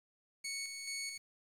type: tone with tremolo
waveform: 15% pulse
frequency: 2217 Hz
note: C#7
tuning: in tune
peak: -32 dBFS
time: 0.44-1.18 s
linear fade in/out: 10 ms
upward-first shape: square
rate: 2.3 Hz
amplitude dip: 40%
effects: low-pass 12000 Hz 12 dB/octave + 10-bit